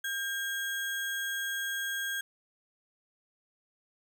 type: tone with sample-and-hold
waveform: sine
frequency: 1600 Hz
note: G6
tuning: 35 cents sharp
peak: -31 dBFS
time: 0.04-2.21 s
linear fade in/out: 5 ms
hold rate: 4900 Hz
effects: none